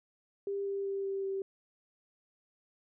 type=tone with pitch steps; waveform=sine; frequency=398.3 / 395.8 / 393.3 / 390.8 / 388.3 Hz; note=G4 / G4 / G4 / G4 / G4; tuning=+28 / +17 / +6 / -5 / -16 cents; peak=-32 dBFS; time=0.47-1.42 s; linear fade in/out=2 ms; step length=190 ms; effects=none